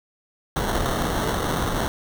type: noise with sample-and-hold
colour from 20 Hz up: pink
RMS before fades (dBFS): -24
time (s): 0.56-1.88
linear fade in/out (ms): 0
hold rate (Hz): 2450
effects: none